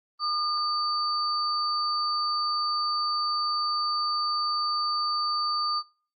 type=tone pair together; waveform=sine; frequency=1213 / 4580 Hz; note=D#6 / D8; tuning=-44 / -44 cents; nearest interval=octave + major seventh; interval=2300 cents; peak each=-27 / -29 dBFS; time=0.19-5.83 s; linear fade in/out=50 ms; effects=noise-tail reverb RT60 0.4 s tail -19 dB re dry + Opus 32 kbps